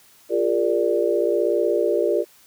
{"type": "chord", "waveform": "sine", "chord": "Bb dominant seventh", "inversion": "second", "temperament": "equal with one note detuned", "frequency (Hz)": [349.2, 405.1, 466.2, 587.3], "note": ["F4", "Ab4", "Bb4", "D5"], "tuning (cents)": [0, -43, 0, 0], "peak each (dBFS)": -23, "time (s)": [0.29, 2.25], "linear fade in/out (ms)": 50, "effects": ["white hiss -53 dBFS RMS until 2.46 s", "high-pass 80 Hz 12 dB/octave"]}